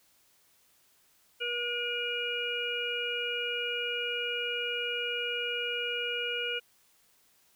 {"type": "harmonic tone", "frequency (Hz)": 480, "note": "B4", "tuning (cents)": -49, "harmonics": [1, 3, 5, 6], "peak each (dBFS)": [-37, -37, -36, -34], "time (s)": [1.4, 6.6], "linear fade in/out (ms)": 20, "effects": ["white hiss -66 dBFS RMS until 7.55 s"]}